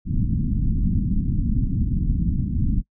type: low-pass noise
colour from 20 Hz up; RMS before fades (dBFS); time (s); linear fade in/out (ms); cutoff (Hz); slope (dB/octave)
pink; -21; 0.05-2.83; 50; 260; 48
effects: noise-tail reverb RT60 0.1 s tail -25 dB re dry